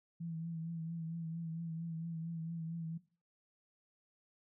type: tone with vibrato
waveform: sine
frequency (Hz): 164.81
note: E3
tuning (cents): 0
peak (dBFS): -39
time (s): 0.2-2.98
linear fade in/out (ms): 10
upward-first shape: triangle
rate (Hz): 4.4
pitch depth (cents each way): 47
effects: noise-tail reverb RT60 0.4 s tail -18 dB re dry